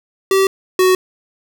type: tone pair in turn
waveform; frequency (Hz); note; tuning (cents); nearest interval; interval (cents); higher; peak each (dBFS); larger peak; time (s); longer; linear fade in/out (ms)
square; 386 / 371.2; G4 / F#4; -27 / +6; minor second; 67; first; -11 / -10; second; 0.31-0.47 / 0.79-0.95; neither; 2
effects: none